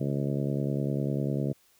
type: harmonic tone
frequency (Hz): 70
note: C#2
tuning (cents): +18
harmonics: 2 / 3 / 4 / 5 / 6 / 7 / 8 / 9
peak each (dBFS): -29 / -33 / -35 / -37 / -39 / -40 / -41 / -42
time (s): 0-1.53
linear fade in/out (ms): 10
effects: white hiss -64 dBFS RMS until 1.79 s